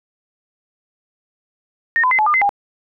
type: tone with pitch steps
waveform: sine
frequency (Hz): 1840 / 1011 / 2058 / 857 / 1208 / 2060 / 808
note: A#6 / B5 / C7 / A5 / D6 / C7 / G#5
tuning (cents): -23 / +40 / -29 / -46 / +48 / -28 / -48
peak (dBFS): -12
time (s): 1.96-2.492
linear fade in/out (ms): 0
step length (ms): 76
effects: none